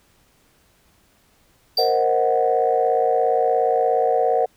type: tone with exponential decay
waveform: triangle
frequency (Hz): 4684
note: D8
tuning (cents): -5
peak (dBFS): -14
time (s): 1.77-2.04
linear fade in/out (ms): 5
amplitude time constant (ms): 58
type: chord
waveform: sine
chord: C half-diminished seventh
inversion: third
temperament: equal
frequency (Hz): 466.2 / 523.3 / 622.3 / 740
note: Bb4 / C5 / Eb5 / Gb5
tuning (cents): 0 / 0 / 0 / 0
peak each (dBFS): -20 / -22 / -24 / -19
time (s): 1.78-4.46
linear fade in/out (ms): 10
effects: tanh soft clip ceiling -7 dBFS + pink hiss -59 dBFS RMS until 4.56 s